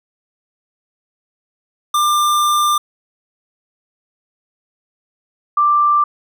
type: tone pair in turn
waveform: square / sine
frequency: 1193 / 1179.3 Hz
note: D6 / D6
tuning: +27 / +7 cents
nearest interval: unison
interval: 20 cents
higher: first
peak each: -13 / -10 dBFS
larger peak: second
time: 1.94-2.78 / 5.57-6.04 s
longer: first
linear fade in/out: 5 ms
effects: none